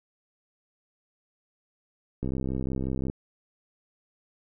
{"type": "click train", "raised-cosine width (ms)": 3, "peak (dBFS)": -18, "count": 58, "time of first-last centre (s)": [2.23, 3.099], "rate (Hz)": 65.6, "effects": []}